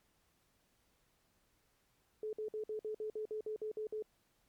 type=tone bursts; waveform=sine; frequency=430.7 Hz; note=A4; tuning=37 cents flat; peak=-37 dBFS; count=12; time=2.23-4.024 s; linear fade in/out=2 ms; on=100 ms; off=54 ms; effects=pink hiss -75 dBFS RMS until 4.48 s + MP3 96 kbps